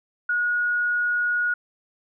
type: tone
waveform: sine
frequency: 1449 Hz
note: F#6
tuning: 37 cents flat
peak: -20 dBFS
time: 0.29-1.54 s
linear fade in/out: 5 ms
effects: none